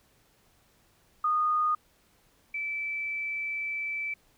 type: tone pair in turn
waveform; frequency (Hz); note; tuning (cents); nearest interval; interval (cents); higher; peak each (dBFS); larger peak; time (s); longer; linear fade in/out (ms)
sine; 1231 / 2318; D#6 / D7; -19 / -23; major seventh; 1096; second; -23 / -30; first; 1.24-1.75 / 2.54-4.14; second; 5
effects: pink hiss -65 dBFS RMS until 4.37 s